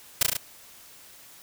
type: noise with echo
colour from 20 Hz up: white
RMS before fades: -19 dBFS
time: 0.21-0.23 s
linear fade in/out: 5 ms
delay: 35 ms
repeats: 4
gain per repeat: -2 dB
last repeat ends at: 0.37 s
effects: white hiss -50 dBFS RMS until 1.42 s